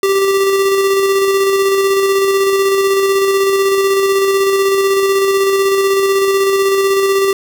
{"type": "tone with tremolo", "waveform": "square", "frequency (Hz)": 391.2, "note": "G4", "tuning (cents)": -4, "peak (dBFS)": -10, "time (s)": [0.03, 7.33], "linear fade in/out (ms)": 2, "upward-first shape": "square", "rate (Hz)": 16, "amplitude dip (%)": 25, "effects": []}